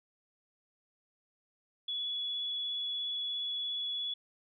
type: tone with vibrato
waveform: sine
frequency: 3400 Hz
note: G#7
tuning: 40 cents sharp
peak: -33 dBFS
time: 1.88-4.14 s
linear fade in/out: 5 ms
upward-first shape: sine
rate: 17 Hz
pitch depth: 13 cents each way
effects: none